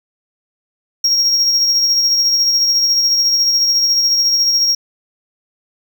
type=tone with tremolo; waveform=triangle; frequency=5588 Hz; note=F8; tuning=in tune; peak=-8 dBFS; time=1.04-4.75 s; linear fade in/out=5 ms; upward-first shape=triangle; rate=14 Hz; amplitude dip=40%; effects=none